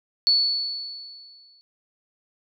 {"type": "tone with exponential decay", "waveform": "sine", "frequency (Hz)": 4435, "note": "C#8", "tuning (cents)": 0, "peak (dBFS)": -14, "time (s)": [0.27, 1.61], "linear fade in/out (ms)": 0, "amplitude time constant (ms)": 290, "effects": []}